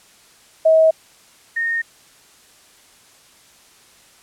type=tone pair in turn; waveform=sine; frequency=640 / 1841.8 Hz; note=D#5 / A#6; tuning=+49 / -21 cents; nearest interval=octave + tritone; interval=1830 cents; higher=second; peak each=-9 / -18 dBFS; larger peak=first; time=0.65-0.91 / 1.56-1.82 s; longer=neither; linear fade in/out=10 ms; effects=white hiss -50 dBFS RMS until 4.22 s + low-pass 10000 Hz 12 dB/octave